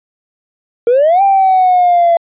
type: exponential two-way sweep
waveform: triangle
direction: up then down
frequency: 460 to 795 to 674 Hz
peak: -3 dBFS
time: 0.87-2.17 s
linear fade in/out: 2 ms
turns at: 1.22 s
effects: tanh soft clip ceiling -3 dBFS + resampled to 8000 Hz